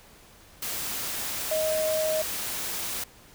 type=tone in noise; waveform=sine; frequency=627 Hz; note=D#5; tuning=13 cents sharp; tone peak=-24 dBFS; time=1.51-2.22 s; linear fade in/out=5 ms; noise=white; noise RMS=-32 dBFS; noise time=0.62-3.04 s; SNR=+5 dB; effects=pink hiss -53 dBFS RMS until 3.34 s